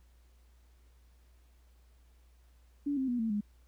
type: tone with pitch steps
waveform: sine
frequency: 286.3 / 264.1 / 243.5 / 224.6 / 207.2 Hz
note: D4 / C4 / B3 / A3 / G#3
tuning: -44 / +16 / -24 / +36 / -4 cents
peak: -29 dBFS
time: 2.86-3.41 s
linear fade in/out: 10 ms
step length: 110 ms
effects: added 60 Hz sine -59 dBFS peak until 3.67 s + pink hiss -72 dBFS RMS until 3.67 s